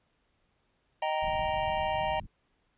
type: chord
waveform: square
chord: Eb major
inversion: none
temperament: just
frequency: 622.3 / 777.8 / 933.4 Hz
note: Eb5 / G5 / Bb5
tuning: 0 / -14 / +2 cents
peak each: -33 dBFS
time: 1.02-2.2 s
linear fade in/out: 5 ms
type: low-pass noise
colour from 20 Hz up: pink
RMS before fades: -42 dBFS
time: 1.22-2.27 s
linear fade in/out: 10 ms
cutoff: 200 Hz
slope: 24 dB/octave
effects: pink hiss -73 dBFS RMS until 2.77 s + resampled to 8000 Hz